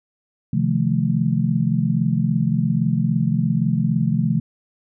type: chord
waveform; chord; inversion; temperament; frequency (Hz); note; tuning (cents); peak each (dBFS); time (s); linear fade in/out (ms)
sine; F dominant seventh; second; just; 130.96 / 157.15 / 174.61 / 218.3; C3 / Eb3 / F3 / A3; +2 / +18 / 0 / -13; -22; 0.53-4.4; 5
effects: none